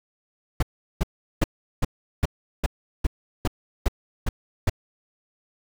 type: noise bursts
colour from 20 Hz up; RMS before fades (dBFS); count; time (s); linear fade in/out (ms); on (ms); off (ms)
brown; -19; 11; 0.6-4.697; 5; 27; 380
effects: none